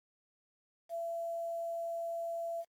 sine tone with quantisation, 673 Hz, E5, 36 cents sharp, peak -35 dBFS, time 0.89-2.65 s, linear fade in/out 50 ms, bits 10, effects AAC 64 kbps

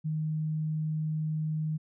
sine tone, 155.56 Hz, D#3, in tune, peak -28 dBFS, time 0.04-1.78 s, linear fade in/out 20 ms, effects none

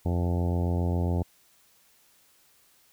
harmonic tone, 87.31 Hz, F2, in tune, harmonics 1 / 2 / 3 / 4 / 5 / 6 / 7 / 8 / 9 / 10, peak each -25 / -31 / -35 / -37 / -39 / -41 / -42 / -43 / -44 / -45 dBFS, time 0.05-1.23 s, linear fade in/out 10 ms, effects white hiss -62 dBFS RMS until 2.92 s

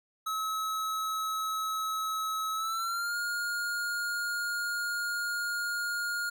square tone with pitch glide, 1289 to 1422 Hz, E6 to F6, -39 to +31 cents, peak -31 dBFS, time 0.26-6.3 s, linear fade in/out 10 ms, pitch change +170 cents, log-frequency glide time 2.53-3.16 s, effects none

